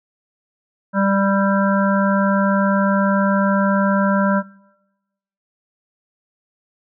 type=harmonic tone with a mistuned harmonic; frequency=197.1 Hz; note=G3; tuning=10 cents sharp; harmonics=1 / 3 / 5 / 7 / 8; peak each=-16 / -21 / -23 / -24 / -25 dBFS; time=0.93-4.43 s; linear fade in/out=50 ms; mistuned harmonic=7; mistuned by=-26 cents; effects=noise-tail reverb RT60 1.0 s tail -22 dB re dry